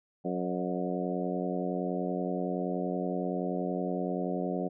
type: harmonic tone with a mistuned harmonic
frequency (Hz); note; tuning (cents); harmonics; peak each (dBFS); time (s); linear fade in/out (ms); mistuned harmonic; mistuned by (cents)
90.6; F#2; -36; 2 / 3 / 4 / 5 / 6 / 7 / 8; -34 / -36 / -37 / -38 / -39 / -39 / -40; 0.24-4.69; 20; 7; -33
effects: none